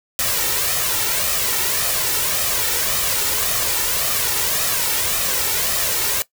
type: noise with flanger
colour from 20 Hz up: white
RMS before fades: -20 dBFS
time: 0.19-6.22 s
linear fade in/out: 0 ms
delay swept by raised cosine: 1.6 to 2.23 ms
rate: 1.8 Hz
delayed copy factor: +0.55
effects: noise-tail reverb RT60 0.1 s tail -18 dB re dry